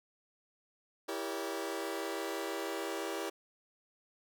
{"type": "chord", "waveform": "sawtooth", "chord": "E diminished seventh", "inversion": "none", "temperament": "just", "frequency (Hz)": [329.6, 395.6, 474.7, 569.6], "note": ["E4", "G4", "Bb4", "Db5"], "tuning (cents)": [0, 16, 31, 47], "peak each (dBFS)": [-37, -36, -39, -39], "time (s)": [1.08, 3.3], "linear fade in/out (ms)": 10, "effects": []}